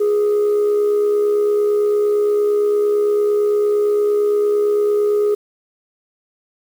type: tone with amplitude modulation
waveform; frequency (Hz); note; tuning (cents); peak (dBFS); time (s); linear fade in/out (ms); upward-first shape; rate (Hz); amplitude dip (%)
sine; 415.3; G#4; 0; -9; 0-5.35; 10; sine; 68.8; 45
effects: tanh soft clip ceiling -11 dBFS + 7-bit